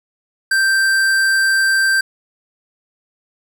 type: tone with hard clipping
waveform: sine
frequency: 1568 Hz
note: G6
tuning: in tune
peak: -14 dBFS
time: 0.51-2.01 s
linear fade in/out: 5 ms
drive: 14 dB
effects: none